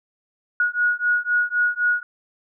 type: beating tone pair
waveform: sine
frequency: 1450 / 1453.9 Hz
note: F#6 / F#6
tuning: -35 / -31 cents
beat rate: 3.9 Hz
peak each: -21 dBFS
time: 0.6-2.03 s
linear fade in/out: 2 ms
effects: none